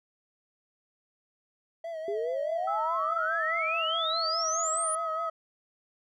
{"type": "tone with vibrato", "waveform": "triangle", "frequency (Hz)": 651, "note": "E5", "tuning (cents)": -22, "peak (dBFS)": -32, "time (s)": [1.84, 5.3], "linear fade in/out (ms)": 5, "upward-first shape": "sine", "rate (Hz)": 4.8, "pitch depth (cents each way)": 61}
{"type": "exponential sweep", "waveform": "sine", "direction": "up", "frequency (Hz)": [393.2, 9910], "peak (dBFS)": -29, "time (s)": [2.08, 4.95], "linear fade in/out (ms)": 2}
{"type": "tone with pitch glide", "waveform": "sine", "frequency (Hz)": [1307, 1274.9], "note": ["E6", "D#6"], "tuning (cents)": [-15, 42], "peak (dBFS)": -30, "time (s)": [2.67, 5.3], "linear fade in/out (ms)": 10, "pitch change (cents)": -43, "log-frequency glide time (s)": [4.22, 4.56]}
{"effects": []}